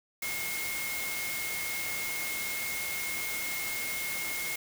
sine tone in noise, 2153 Hz, C7, 49 cents sharp, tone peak -35 dBFS, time 0.22-4.56 s, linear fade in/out 5 ms, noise white, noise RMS -36 dBFS, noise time 0.22-4.56 s, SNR -2 dB, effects none

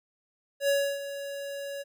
square tone with ADSR envelope, 561 Hz, C#5, 21 cents sharp, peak -22 dBFS, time 0.6-1.84 s, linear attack 86 ms, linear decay 300 ms, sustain -13 dB, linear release 28 ms, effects none

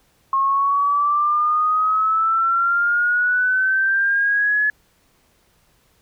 sine exponential sweep, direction up, 1077 to 1710 Hz, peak -15 dBFS, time 0.33-4.7 s, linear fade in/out 2 ms, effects pink hiss -60 dBFS RMS until 6.01 s

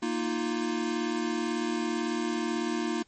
square chord, Bb suspended fourth, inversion none, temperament equal, 233.1 / 311.1 / 349.2 Hz, Bb3 / Eb4 / F4, 0 / 0 / 0 cents, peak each -33 dBFS, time 0.02-3.03 s, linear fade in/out 10 ms, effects pink hiss -65 dBFS RMS until 3.07 s + MP3 32 kbps

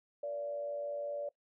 sine tone with frequency modulation, 578 Hz, D5, 28 cents flat, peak -35 dBFS, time 0.23-1.29 s, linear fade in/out 5 ms, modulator 105 Hz, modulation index 0.4, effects noise-tail reverb RT60 0.1 s tail -20 dB re dry

